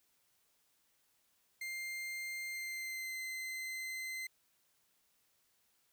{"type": "tone with pitch glide", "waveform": "40% pulse", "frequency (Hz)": [2100, 2063], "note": ["C7", "C7"], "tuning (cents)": [6, -25], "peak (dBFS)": -39, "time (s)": [1.61, 4.27], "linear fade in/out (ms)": 5, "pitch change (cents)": -31, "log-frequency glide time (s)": [2.51, 3.21], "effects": ["white hiss -75 dBFS RMS until 5.92 s"]}